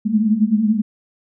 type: tone cluster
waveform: sine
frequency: 207 / 214.9 / 225.3 Hz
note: G#3 / A3 / A3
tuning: -5 / -41 / +41 cents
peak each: -18 dBFS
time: 0.05-0.82 s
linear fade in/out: 20 ms
effects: none